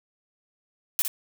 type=noise with echo; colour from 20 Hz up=blue; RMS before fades=-23 dBFS; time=0.99-1.02 s; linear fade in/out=0 ms; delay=59 ms; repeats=1; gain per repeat=-6 dB; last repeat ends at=1.079 s; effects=none